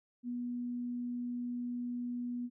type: tone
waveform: sine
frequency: 243.4 Hz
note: B3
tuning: 25 cents flat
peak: -35 dBFS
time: 0.23-2.5 s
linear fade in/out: 50 ms
effects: none